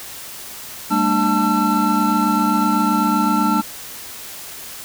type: tone cluster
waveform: triangle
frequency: 200.2 / 228 / 298.8 / 881 / 1347 Hz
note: G3 / A#3 / D4 / A5 / E6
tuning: +37 / -38 / +30 / +2 / +37 cents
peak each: -19 dBFS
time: 0.9-3.62 s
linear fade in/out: 20 ms
effects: white hiss -34 dBFS RMS until 4.84 s